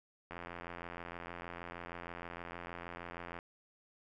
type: click train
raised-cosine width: 0.5 ms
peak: -29 dBFS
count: 267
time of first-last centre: 0.31-3.389 s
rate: 86.4 Hz
effects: none